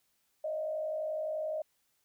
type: tone with frequency modulation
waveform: sine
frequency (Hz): 622.3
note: D#5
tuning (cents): 0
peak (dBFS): -32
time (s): 0.44-1.62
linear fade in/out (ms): 5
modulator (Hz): 51.7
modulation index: 0.57
effects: white hiss -75 dBFS RMS until 2.04 s